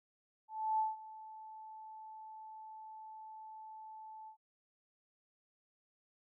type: tone with ADSR envelope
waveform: sine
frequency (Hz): 873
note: A5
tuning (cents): -14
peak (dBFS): -29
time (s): 0.48-4.37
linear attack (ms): 310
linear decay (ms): 170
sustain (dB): -19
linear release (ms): 92
effects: none